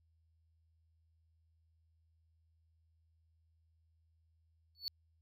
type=tone with exponential growth; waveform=triangle; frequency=4444 Hz; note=C#8; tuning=4 cents sharp; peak=-32 dBFS; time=4.75-4.88 s; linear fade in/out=0 ms; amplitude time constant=27 ms; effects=added 81 Hz sine -70 dBFS peak until 5.21 s